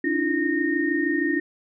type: tone cluster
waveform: sine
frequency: 283.6 / 309.8 / 342.9 / 1844 Hz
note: C#4 / D#4 / F4 / A#6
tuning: +40 / -7 / -32 / -19 cents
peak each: -26 dBFS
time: 0.04-1.4 s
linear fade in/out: 5 ms
effects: none